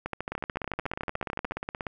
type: two click trains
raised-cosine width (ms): 0.5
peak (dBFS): -17 / -16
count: 27 / 21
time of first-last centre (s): 0.32-1.868 / 0.06-1.52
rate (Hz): 16.8 / 13.7
effects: none